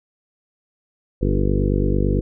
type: harmonic tone with a mistuned harmonic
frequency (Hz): 49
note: G1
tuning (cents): 0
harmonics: 1 / 2 / 3 / 4 / 5 / 6 / 7 / 8 / 9 / 10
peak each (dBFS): -20 / -23 / -25 / -26 / -27 / -28 / -28 / -29 / -30 / -30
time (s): 1.21-2.21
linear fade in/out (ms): 10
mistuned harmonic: 7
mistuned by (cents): +19
effects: none